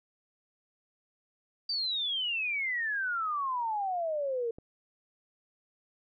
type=exponential sweep; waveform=sine; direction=down; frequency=4699 to 451.5 Hz; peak=-29 dBFS; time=1.69-4.51 s; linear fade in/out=5 ms
type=click; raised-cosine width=2 ms; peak=-33 dBFS; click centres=4.585 s
effects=none